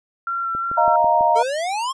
sine tone with vibrato, 1361 Hz, F6, 45 cents flat, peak -21 dBFS, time 0.27-0.96 s, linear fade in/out 2 ms, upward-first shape square, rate 2.8 Hz, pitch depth 12 cents each way
click train, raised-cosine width 2 ms, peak -21 dBFS, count 5, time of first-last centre 0.55-1.209 s, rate 6.07 Hz
sine chord, Eb suspended second, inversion none, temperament equal, 622.3 / 698.5 / 932.3 Hz, Eb5 / F5 / Bb5, 0 / 0 / 0 cents, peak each -20 / -18 / -16 dBFS, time 0.77-1.43 s, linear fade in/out 10 ms
square exponential sweep, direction up, 433.7 to 1100 Hz, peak -22 dBFS, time 1.35-1.93 s, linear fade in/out 20 ms
effects resampled to 22050 Hz

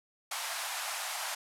pink band-pass noise, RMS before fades -37 dBFS, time 0.31-1.35 s, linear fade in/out 5 ms, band 670 to 13000 Hz, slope 48 dB/octave, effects none

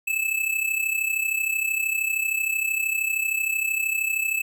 square tone with amplitude modulation, 2615 Hz, E7, 15 cents flat, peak -20 dBFS, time 0.07-4.42 s, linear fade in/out 10 ms, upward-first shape sine, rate 33 Hz, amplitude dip 70%, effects none

